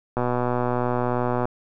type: click train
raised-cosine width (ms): 1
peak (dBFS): -10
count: 159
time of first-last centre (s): 0.17-1.455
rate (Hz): 123
effects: none